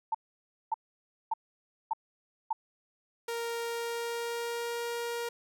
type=tone bursts; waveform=sine; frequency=892 Hz; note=A5; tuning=23 cents sharp; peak=-26 dBFS; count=5; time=0.12-2.53 s; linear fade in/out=5 ms; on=26 ms; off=570 ms
type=tone with pitch glide; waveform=sawtooth; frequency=466.2 to 471.3 Hz; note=A#4 to A#4; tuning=0 to +19 cents; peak=-29 dBFS; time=3.28-5.29 s; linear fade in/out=5 ms; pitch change=+19 cents; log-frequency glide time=3.61-4.83 s
effects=none